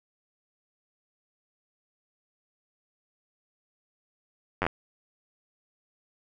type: slowing click train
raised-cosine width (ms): 0.5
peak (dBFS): -11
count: 5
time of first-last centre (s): 4.62-4.666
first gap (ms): 10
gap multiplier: 1.09
effects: none